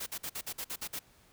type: noise bursts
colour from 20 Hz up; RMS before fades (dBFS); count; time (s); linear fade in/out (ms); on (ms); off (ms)
white; -38; 9; 0-0.993; 10; 65; 51
effects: pink hiss -63 dBFS RMS until 1.32 s